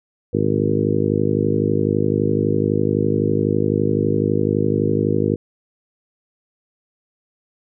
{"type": "harmonic tone with a mistuned harmonic", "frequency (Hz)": 51.91, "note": "G#1", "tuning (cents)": 0, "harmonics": [2, 3, 4, 5, 6, 7, 8, 9], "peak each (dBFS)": [-24, -24, -24, -24, -24, -24, -24, -24], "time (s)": [0.33, 5.36], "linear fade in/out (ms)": 10, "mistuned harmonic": 2, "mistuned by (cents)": 20, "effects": []}